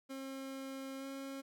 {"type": "tone with pitch glide", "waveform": "30% pulse", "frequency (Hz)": [268.5, 271.8], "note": ["C4", "C#4"], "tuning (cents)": [45, -34], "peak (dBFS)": -40, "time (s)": [0.09, 1.42], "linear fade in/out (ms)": 20, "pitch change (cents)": 21, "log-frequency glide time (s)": [0.98, 1.05], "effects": []}